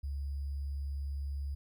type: tone with sample-and-hold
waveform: sine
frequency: 69.9 Hz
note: C#2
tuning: 15 cents sharp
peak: -34 dBFS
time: 0.03-1.55 s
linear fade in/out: 10 ms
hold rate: 4900 Hz
effects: none